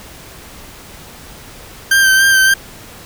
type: tone with vibrato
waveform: 40% pulse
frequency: 1568 Hz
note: G6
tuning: in tune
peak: -7 dBFS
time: 1.91-2.54 s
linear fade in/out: 5 ms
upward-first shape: sine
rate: 3.5 Hz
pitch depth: 25 cents each way
effects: pink hiss -36 dBFS RMS until 3.05 s